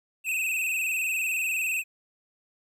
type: tone with vibrato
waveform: square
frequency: 2600 Hz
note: E7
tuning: 24 cents flat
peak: -26 dBFS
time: 0.24-1.84 s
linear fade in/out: 50 ms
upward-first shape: square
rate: 20 Hz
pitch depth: 56 cents each way
effects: 11-bit